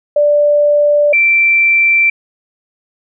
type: tone pair in turn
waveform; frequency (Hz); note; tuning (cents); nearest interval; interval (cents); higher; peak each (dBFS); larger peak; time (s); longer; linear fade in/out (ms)
sine; 587.3 / 2345; D5 / D7; 0 / -3; 2 octaves; 2397; second; -7 / -7; neither; 0.16-1.13 / 1.13-2.1; neither; 5
effects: none